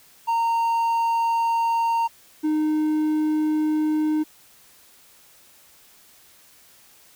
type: tone pair in turn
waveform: triangle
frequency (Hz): 922 / 307.7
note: A#5 / D#4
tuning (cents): -19 / -19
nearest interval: octave + perfect fifth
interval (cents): 1900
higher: first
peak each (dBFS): -17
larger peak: neither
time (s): 0.27-2.08 / 2.43-4.24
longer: neither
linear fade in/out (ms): 20
effects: white hiss -53 dBFS RMS until 7.15 s